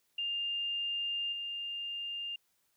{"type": "tone with level steps", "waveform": "sine", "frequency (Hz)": 2805, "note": "F7", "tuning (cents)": 7, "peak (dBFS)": [-32, -36], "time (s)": [0.18, 2.36], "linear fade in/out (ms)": 5, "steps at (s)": 1.32, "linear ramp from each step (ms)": 10, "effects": ["white hiss -75 dBFS RMS until 2.76 s"]}